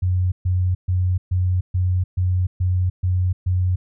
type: tone bursts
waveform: sine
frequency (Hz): 91.2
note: F#2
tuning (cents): -24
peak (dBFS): -16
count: 9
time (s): 0.02-3.76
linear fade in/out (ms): 10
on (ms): 300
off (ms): 130
effects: none